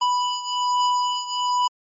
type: beating tone pair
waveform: square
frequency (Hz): 987.8 / 989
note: B5 / B5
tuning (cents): 0 / +2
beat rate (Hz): 1.2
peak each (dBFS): -22 / -26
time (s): 0.01-1.68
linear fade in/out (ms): 10
effects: MP3 32 kbps